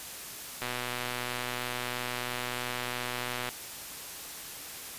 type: click train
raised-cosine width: 0.3 ms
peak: -17 dBFS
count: 354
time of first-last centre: 0.62-3.49 s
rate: 123 Hz
effects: white hiss -42 dBFS RMS until 4.98 s + resampled to 32000 Hz